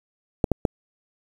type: clicks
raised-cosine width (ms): 2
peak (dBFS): -5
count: 3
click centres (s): 0.442 / 0.517 / 0.652
effects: 7-bit